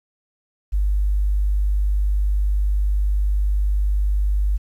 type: tone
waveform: sine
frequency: 50 Hz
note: G1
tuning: 35 cents sharp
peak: -16 dBFS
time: 0.72-4.58 s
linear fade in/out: 20 ms
effects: 9-bit